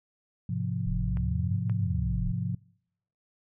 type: chord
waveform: sine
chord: F minor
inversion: first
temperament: equal with one note detuned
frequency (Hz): 105.46 / 130.81 / 174.61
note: Ab2 / C3 / F3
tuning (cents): +27 / 0 / 0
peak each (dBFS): -32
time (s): 0.49-2.55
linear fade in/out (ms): 5
type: linear two-way sweep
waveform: sine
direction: up then down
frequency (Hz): 30.87 to 114.2 to 30.87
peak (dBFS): -29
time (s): 0.86-2.32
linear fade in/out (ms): 10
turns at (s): 1.71
type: clicks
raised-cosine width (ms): 0.5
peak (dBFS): -30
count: 2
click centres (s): 1.171 / 1.697
effects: noise-tail reverb RT60 0.8 s tail -26 dB re dry